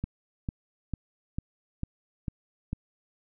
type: click train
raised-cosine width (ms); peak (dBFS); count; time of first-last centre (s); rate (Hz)
5; -18; 7; 0.04-2.731; 2.23
effects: none